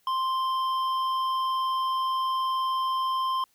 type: tone with hard clipping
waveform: triangle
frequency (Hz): 1046.5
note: C6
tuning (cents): 0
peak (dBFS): -26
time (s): 0.07-3.44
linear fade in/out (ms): 2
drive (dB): 11
effects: white hiss -67 dBFS RMS until 3.54 s